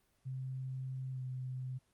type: tone with pitch glide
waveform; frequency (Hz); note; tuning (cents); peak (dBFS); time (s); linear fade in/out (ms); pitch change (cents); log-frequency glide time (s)
sine; 130.81 to 128.64; C3 to C3; 0 to -29; -38; 0.25-1.79; 20; -29; 1.13-1.19
effects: pink hiss -75 dBFS RMS until 1.93 s + Opus 24 kbps